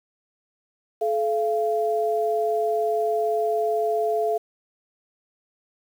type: tone pair together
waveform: sine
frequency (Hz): 431.2 / 684.5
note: A4 / F5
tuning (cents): -35 / -35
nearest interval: minor sixth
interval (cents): 800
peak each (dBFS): -23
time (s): 1.01-4.38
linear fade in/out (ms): 10
effects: 8-bit